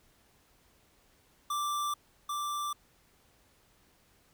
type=tone pair in turn; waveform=square; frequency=1174.7 / 1174.7 Hz; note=D6 / D6; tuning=0 / 0 cents; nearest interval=unison; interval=0 cents; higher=neither; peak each=-31 / -33 dBFS; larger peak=first; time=1.5-1.94 / 2.29-2.73 s; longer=neither; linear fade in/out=5 ms; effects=pink hiss -66 dBFS RMS until 4.33 s